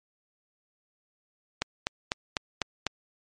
click train, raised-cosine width 0.2 ms, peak -9 dBFS, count 6, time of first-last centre 1.62-2.867 s, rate 4.01 Hz, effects MP3 48 kbps

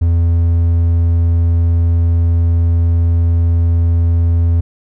triangle tone, 84.4 Hz, E2, 41 cents sharp, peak -7 dBFS, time 0.01-4.61 s, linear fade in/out 10 ms, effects none

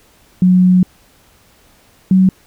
sine tone pair in turn, 182.7 / 187.84 Hz, F#3 / F#3, -22 / +26 cents, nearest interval unison, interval 48 cents, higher second, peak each -6 dBFS, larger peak neither, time 0.42-0.83 / 2.11-2.29 s, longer first, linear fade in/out 2 ms, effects pink hiss -50 dBFS RMS until 2.46 s

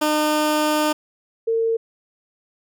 15% pulse / sine tone pair in turn, 303.8 / 454 Hz, D#4 / A#4, -41 / -46 cents, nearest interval perfect fifth, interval 695 cents, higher second, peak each -11 / -17 dBFS, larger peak first, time 0.01-0.93 / 1.47-1.77 s, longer first, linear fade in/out 10 ms, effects none

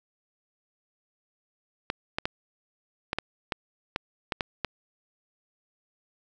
clicks, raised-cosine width 0.3 ms, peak -11 dBFS, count 10, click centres 1.901 / 2.185 / 2.255 / 3.131 / 3.186 / 3.522 / 3.961 / 4.322 / 4.408 / 4.647 s, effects none

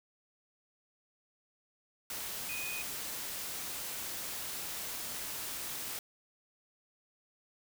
sine tone in noise, 2489 Hz, D#7, in tune, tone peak -39 dBFS, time 2.49-2.82 s, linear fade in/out 2 ms, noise white, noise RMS -40 dBFS, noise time 2.1-5.99 s, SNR -2 dB, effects none

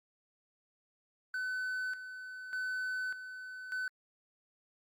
triangle tone with tremolo, 1510 Hz, F#6, 35 cents sharp, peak -32 dBFS, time 1.34-3.88 s, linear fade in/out 2 ms, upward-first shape square, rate 0.84 Hz, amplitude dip 65%, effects Opus 48 kbps

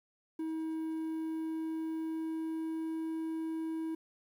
triangle tone with pitch glide, 319.5 to 322.1 Hz, D#4 to E4, +46 to -40 cents, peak -32 dBFS, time 0.39-3.95 s, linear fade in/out 5 ms, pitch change +14 cents, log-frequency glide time 0.77-3.09 s, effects 11-bit

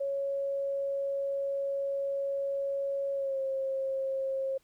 sine tone with pitch glide, 554 to 536.4 Hz, C#5 to C5, -1 to +43 cents, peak -29 dBFS, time 0-4.58 s, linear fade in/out 10 ms, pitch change -56 cents, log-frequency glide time 3.14-3.4 s, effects pink hiss -69 dBFS RMS until 4.63 s

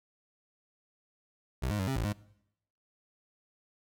25% pulse tone with pitch steps, 64.3 / 104.2 / 94.6 / 133.9 / 56.1 / 103.6 Hz, C2 / G#2 / F#2 / C3 / A1 / G#2, -30 / +6 / +39 / +40 / +34 / -4 cents, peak -26 dBFS, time 1.62-2.13 s, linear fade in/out 10 ms, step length 85 ms, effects noise-tail reverb RT60 0.8 s tail -22 dB re dry

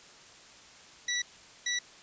15% pulse tone bursts at uneven times, 1953 Hz, B6, 20 cents flat, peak -22 dBFS, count 2, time 1.08-1.22 / 1.66-1.79 s, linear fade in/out 5 ms, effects white hiss -53 dBFS RMS until 2.02 s + resampled to 16000 Hz

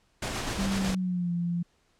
pink noise with tremolo, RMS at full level -31 dBFS, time 0.22-0.95 s, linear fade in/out 5 ms, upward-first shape square, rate 8 Hz, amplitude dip 25%
sine tone with pitch glide, 194.9 to 172.64 Hz, G3 to F3, -10 to -20 cents, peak -26 dBFS, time 0.58-1.63 s, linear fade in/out 10 ms, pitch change -210 cents, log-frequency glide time 0.76-1.32 s
effects pink hiss -68 dBFS RMS until 1.99 s + low-pass 8000 Hz 12 dB/octave

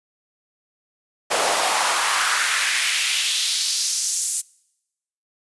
pink noise with high-pass filter sweep, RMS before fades -21 dBFS, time 1.3-4.42 s, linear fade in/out 20 ms, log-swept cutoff 570 to 8200 Hz, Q 2, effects noise-tail reverb RT60 0.9 s tail -25 dB re dry + resampled to 24000 Hz

